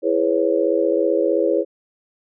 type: chord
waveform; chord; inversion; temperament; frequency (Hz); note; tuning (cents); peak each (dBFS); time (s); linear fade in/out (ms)
sine; C# minor seventh; first; just; 332.6 / 415.8 / 498.9 / 554.4; E4 / G#4 / B4 / C#5; +16 / +2 / +17 / 0; -21; 0.02-1.65; 50
effects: none